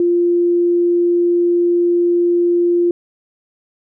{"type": "tone", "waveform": "sine", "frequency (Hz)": 347.8, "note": "F4", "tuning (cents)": -7, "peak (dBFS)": -11, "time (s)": [0, 2.91], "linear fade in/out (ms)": 2, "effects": []}